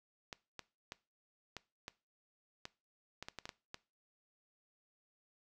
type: clicks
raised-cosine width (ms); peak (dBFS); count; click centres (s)
0.2; -26; 12; 0.328 / 0.593 / 0.921 / 1.567 / 1.881 / 2.654 / 3.226 / 3.285 / 3.387 / 3.455 / 3.492 / 3.744
effects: noise-tail reverb RT60 0.3 s tail -20 dB re dry